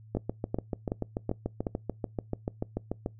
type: two click trains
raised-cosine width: 2 ms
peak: -17 / -16 dBFS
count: 21 / 5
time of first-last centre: 0.15-3.061 / 0.17-1.668 s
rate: 6.87 / 2.67 Hz
effects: noise-tail reverb RT60 0.2 s tail -24 dB re dry + added 109 Hz sine -49 dBFS peak until 3.19 s